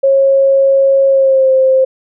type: tone with pitch glide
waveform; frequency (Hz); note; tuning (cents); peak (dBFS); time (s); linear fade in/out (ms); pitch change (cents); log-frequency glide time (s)
sine; 544 to 525.8; C#5 to C5; -33 to +8; -6; 0.03-1.85; 10; -59; 1.08-1.51
effects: none